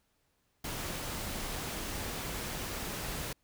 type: noise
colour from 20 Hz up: pink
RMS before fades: -38 dBFS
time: 0.64-3.33 s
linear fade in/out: 5 ms
effects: pink hiss -75 dBFS RMS until 3.43 s